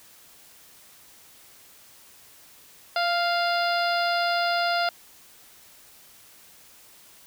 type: harmonic tone with a mistuned harmonic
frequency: 698.5 Hz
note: F5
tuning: in tune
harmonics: 1 / 2 / 3 / 4 / 5 / 6 / 7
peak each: -24 / -27 / -35 / -35 / -36 / -35 / -33 dBFS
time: 2.96-4.89 s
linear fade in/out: 2 ms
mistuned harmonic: 1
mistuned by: -20 cents
effects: white hiss -52 dBFS RMS until 7.26 s